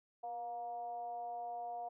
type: tone with frequency modulation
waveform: sine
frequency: 711 Hz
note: F5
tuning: 31 cents sharp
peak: -40 dBFS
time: 0.23-1.89 s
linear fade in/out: 10 ms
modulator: 230 Hz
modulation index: 0.46
effects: none